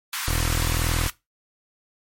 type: high-pass noise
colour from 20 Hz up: pink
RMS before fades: -29 dBFS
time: 0.13-1.1 s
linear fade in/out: 2 ms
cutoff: 960 Hz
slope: 48 dB/octave
type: tone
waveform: 20% pulse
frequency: 41.02 Hz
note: E1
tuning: 8 cents flat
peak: -17 dBFS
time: 0.28-1.08 s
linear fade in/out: 0 ms
effects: noise-tail reverb RT60 0.2 s tail -18 dB re dry + MP3 64 kbps